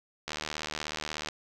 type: click train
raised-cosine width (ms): 0.2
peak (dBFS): -16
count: 78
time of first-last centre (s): 0.28-1.287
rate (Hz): 76.5
effects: none